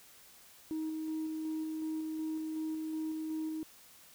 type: tone with tremolo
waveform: sine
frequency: 314.9 Hz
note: D#4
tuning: 21 cents sharp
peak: -32 dBFS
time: 0.71-3.63 s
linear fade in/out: 0 ms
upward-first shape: square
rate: 2.7 Hz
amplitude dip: 25%
effects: tanh soft clip ceiling -31 dBFS + white hiss -58 dBFS RMS until 4.14 s